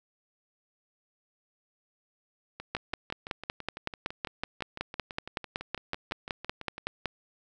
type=two click trains; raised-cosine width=0.3 ms; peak=-23 / -14 dBFS; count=26 / 24; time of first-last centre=2.6-6.781 / 2.75-7.057 s; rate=5.98 / 5.34 Hz; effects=none